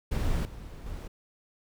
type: noise with level steps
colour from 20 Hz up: brown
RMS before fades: -28 / -42 / -38 dBFS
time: 0.11-1.08 s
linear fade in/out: 10 ms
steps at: 0.45 / 0.86 s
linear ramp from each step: 2 ms
effects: none